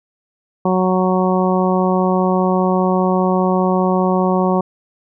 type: harmonic tone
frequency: 185 Hz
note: F#3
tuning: in tune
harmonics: 1 / 2 / 3 / 4 / 5 / 6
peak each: -16 / -19 / -21 / -22 / -23 / -24 dBFS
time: 0.65-4.61 s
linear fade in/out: 5 ms
effects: none